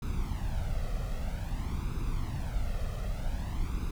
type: noise with flanger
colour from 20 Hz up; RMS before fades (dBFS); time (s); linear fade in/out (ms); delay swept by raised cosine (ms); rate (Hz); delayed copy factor
brown; -32; 0.02-3.91; 5; 0.79 to 1.59; 0.52; +0.7
effects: none